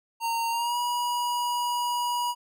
square tone with pitch glide, 922 to 967.3 Hz, A#5 to B5, -19 to -36 cents, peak -26 dBFS, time 0.2-2.35 s, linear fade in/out 50 ms, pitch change +83 cents, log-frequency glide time 0.5-0.77 s, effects none

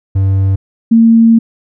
triangle / sine tone pair in turn, 96.7 / 227.9 Hz, G2 / A#3, -23 / -39 cents, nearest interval octave + minor third, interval 1484 cents, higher second, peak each -6 / -3 dBFS, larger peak second, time 0.15-0.56 / 0.91-1.39 s, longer second, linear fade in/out 10 ms, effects none

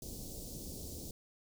pink band-stop noise, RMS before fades -45 dBFS, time 0.02-1.11 s, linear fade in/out 2 ms, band 520 to 4800 Hz, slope 24 dB/octave, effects none

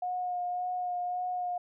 sine tone with vibrato, 720 Hz, F#5, 47 cents flat, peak -30 dBFS, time 0.02-1.58 s, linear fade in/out 5 ms, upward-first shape sine, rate 1.8 Hz, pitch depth 17 cents each way, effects none

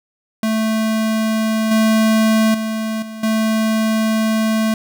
square tone with level steps, 220 Hz, A3, in tune, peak -16 / -12 / -20 / -29 / -15 dBFS, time 0.43-4.74 s, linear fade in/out 2 ms, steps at 1.71 / 2.54 / 3.02 / 3.23 s, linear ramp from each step 5 ms, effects none

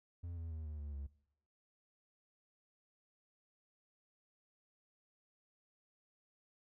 triangle tone with pitch steps, 86.1 / 82.59 / 79.23 / 76 / 72.9 / 69.93 Hz, F2 / E2 / D#2 / D#2 / D2 / C#2, -24 / +4 / +32 / -40 / -12 / +16 cents, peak -40 dBFS, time 0.23-1.07 s, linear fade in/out 10 ms, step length 140 ms, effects noise-tail reverb RT60 0.7 s tail -19 dB re dry

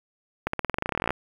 accelerating click train, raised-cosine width 0.5 ms, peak -10 dBFS, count 20, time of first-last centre 0.47-1.106 s, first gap 64 ms, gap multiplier 0.92, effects 7-bit

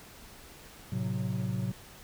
triangle chord, F# diminished, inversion first, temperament equal, 110 / 130.81 / 185 Hz, A2 / C3 / F#3, 0 / 0 / 0 cents, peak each -32 dBFS, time 0.92-1.72 s, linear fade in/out 5 ms, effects pink hiss -51 dBFS RMS until 2.03 s

